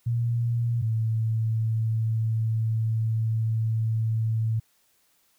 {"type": "tone pair in turn", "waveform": "sine", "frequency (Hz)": [117.8, 111.7], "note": ["A#2", "A2"], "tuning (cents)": [19, 27], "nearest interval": "minor second", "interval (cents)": 92, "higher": "first", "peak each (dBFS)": [-22, -22], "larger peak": "neither", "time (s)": [[0.06, 0.82], [0.82, 4.6]], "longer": "second", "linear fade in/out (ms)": 10, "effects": ["white hiss -66 dBFS RMS until 5.38 s"]}